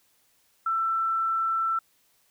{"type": "tone", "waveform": "sine", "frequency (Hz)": 1335, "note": "E6", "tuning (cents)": 22, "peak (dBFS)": -23, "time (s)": [0.66, 1.79], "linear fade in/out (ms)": 5, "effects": ["white hiss -66 dBFS RMS until 2.3 s"]}